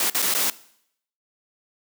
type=noise with dropouts; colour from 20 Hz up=white; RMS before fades=-22 dBFS; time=0-0.5 s; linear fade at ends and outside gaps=2 ms; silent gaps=0.1-0.147 / 0.22-0.224 / 0.34-0.348 s; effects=noise-tail reverb RT60 0.7 s tail -19 dB re dry + high-pass 200 Hz 12 dB/octave